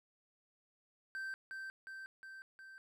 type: tone with echo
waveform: triangle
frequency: 1558 Hz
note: G6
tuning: 11 cents flat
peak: -38 dBFS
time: 1.15-1.34 s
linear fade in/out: 0 ms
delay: 360 ms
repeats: 4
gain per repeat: -3 dB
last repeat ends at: 2.78 s
effects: none